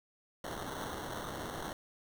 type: noise with sample-and-hold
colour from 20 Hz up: white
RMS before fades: -41 dBFS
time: 0.44-1.73 s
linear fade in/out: 2 ms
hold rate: 2450 Hz
effects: none